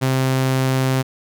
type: tone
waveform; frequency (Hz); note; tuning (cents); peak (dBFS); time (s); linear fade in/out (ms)
sawtooth; 131.4; C3; +8; -12; 0.01-1.03; 20
effects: none